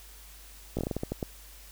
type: slowing click train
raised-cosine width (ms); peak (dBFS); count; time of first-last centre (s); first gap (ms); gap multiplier
2; -17; 10; 0.77-1.228; 17; 1.26
effects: added 50 Hz sine -50 dBFS peak until 1.71 s + white hiss -52 dBFS RMS until 1.71 s